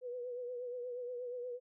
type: tone with vibrato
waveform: sine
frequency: 492.1 Hz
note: B4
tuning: 6 cents flat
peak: -39 dBFS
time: 0.01-1.6 s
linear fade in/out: 50 ms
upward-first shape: triangle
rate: 8.4 Hz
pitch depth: 55 cents each way
effects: none